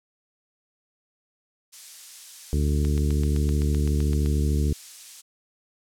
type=noise; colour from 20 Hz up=violet; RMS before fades=-33 dBFS; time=1.72-5.22 s; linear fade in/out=20 ms
type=harmonic tone; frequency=73.42 Hz; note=D2; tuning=in tune; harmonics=1 / 2 / 3 / 4 / 5 / 6; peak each=-21 / -27 / -31 / -33 / -35 / -37 dBFS; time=2.53-4.73 s; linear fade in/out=0 ms
type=click train; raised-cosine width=0.2 ms; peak=-21 dBFS; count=12; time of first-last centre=2.85-4.26 s; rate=7.8 Hz
effects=low-pass 7000 Hz 12 dB/octave